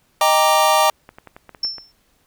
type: chord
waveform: square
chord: Eb major seventh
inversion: none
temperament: equal with one note detuned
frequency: 622.3 / 792.2 / 932.3 / 1174.7 Hz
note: Eb5 / G5 / Bb5 / D6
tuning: 0 / +18 / 0 / 0 cents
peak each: -19 dBFS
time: 0.21-0.9 s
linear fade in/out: 2 ms
type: clicks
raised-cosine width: 0.5 ms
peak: -23 dBFS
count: 8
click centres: 1.091 / 1.185 / 1.273 / 1.365 / 1.493 / 1.548 / 1.649 / 1.783 s
type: tone with exponential decay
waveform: sine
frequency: 5370 Hz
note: E8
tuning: 31 cents sharp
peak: -16 dBFS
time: 1.63-1.92 s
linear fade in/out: 5 ms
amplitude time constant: 63 ms
effects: pink hiss -61 dBFS RMS until 2.26 s